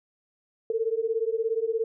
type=beating tone pair; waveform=sine; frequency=442.4 / 459.4 Hz; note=A4 / A#4; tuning=+9 / -25 cents; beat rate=17 Hz; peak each=-27 dBFS; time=0.7-1.84 s; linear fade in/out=2 ms; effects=none